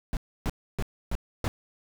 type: noise bursts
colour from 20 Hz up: brown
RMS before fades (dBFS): -27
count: 5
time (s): 0.13-1.48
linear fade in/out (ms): 0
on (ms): 38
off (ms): 290
effects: none